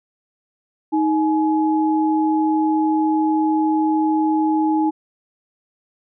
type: tone pair together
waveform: sine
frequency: 313.9 / 844.8 Hz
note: D#4 / G#5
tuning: +15 / +29 cents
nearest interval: octave + perfect fourth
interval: 1714 cents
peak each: -16 / -21 dBFS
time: 0.92-4.91 s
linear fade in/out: 20 ms
effects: none